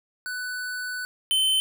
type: tone pair in turn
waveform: square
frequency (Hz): 1493 / 3070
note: F#6 / G7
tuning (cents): +15 / -37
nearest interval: octave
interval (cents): 1248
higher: second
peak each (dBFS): -30 / -20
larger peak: second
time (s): 0.26-1.05 / 1.31-1.6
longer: first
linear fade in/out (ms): 0
effects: none